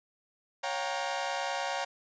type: chord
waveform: sawtooth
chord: G half-diminished seventh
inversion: second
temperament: equal with one note detuned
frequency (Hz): 554.4 / 714 / 784 / 932.3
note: Db5 / F5 / G5 / Bb5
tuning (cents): 0 / +38 / 0 / 0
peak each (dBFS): -33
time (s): 0.63-1.85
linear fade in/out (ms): 10
effects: resampled to 16000 Hz + 10-bit